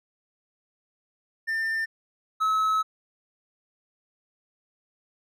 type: tone pair in turn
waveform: triangle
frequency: 1796 / 1291 Hz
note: A6 / E6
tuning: +35 / -37 cents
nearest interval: tritone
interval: 572 cents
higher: first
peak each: -23 / -19 dBFS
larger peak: second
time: 1.47-1.86 / 2.4-2.83 s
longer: second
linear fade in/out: 20 ms
effects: none